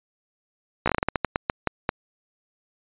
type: slowing click train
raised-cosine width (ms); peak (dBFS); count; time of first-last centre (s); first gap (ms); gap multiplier
0.5; -6; 14; 0.86-1.891; 15; 1.25
effects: resampled to 8000 Hz